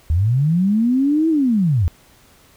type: linear two-way sweep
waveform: sine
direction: up then down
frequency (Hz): 73.6 to 329.6 to 74.4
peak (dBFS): -13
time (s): 0.1-1.88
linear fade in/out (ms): 0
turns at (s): 1.29
effects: pink hiss -51 dBFS RMS until 2.56 s